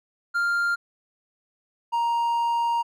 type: tone pair in turn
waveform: triangle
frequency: 1397 / 936.4 Hz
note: F6 / A#5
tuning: 0 / +8 cents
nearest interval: perfect fifth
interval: 692 cents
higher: first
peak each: -19 dBFS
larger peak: neither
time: 0.34-0.76 / 1.92-2.83 s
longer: second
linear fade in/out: 20 ms
effects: none